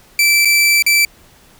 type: tone with dropouts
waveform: sawtooth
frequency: 2329 Hz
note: D7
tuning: 15 cents flat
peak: -6 dBFS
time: 0.19-1.05 s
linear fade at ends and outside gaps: 2 ms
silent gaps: 0.449-0.454 / 0.824-0.864 s
effects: pink hiss -47 dBFS RMS until 1.59 s